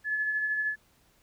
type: tone with tremolo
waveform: sine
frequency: 1717 Hz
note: A6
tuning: 43 cents flat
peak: -25 dBFS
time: 0.04-0.76 s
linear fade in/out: 50 ms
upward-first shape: sine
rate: 13 Hz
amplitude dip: 35%
effects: pink hiss -65 dBFS RMS until 1.22 s